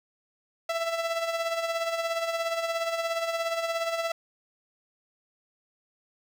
sawtooth tone with tremolo, 665 Hz, E5, 15 cents sharp, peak -21 dBFS, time 0.69-4.12 s, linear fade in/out 5 ms, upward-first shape sine, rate 17 Hz, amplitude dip 55%, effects low-pass 6000 Hz 12 dB/octave + 8-bit

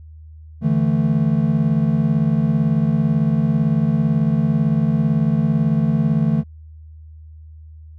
triangle chord, D suspended second, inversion none, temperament equal, 146.83 / 164.81 / 220 Hz, D3 / E3 / A3, 0 / 0 / 0 cents, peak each -17 dBFS, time 0.61-6.44 s, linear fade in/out 50 ms, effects added 78 Hz sine -37 dBFS peak until 7.98 s

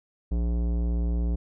sine tone with tanh clipping, 58.4 Hz, A#1, 4 cents sharp, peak -25 dBFS, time 0.31-1.36 s, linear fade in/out 10 ms, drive 16 dB, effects none

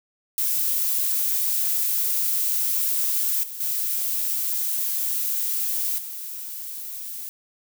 violet noise with level steps, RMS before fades -23 / -35 / -25 / -34 dBFS, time 0.38-7.29 s, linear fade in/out 0 ms, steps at 3.43 / 3.6 / 5.98 s, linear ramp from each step 5 ms, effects none

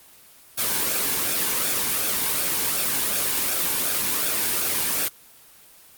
white noise with flanger, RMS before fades -23 dBFS, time 0.57-5.09 s, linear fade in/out 20 ms, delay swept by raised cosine 0.99 to 1.59 ms, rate 2.7 Hz, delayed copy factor -0.5, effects white hiss -50 dBFS RMS until 5.97 s + Opus 24 kbps

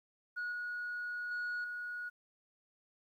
sine tone with level steps, 1454 Hz, F#6, 31 cents flat, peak -34 / -36 / -33 / -38 dBFS, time 0.36-2.1 s, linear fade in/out 20 ms, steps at 0.52 / 1.31 / 1.64 s, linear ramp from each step 2 ms, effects tanh soft clip ceiling -34 dBFS + 12-bit

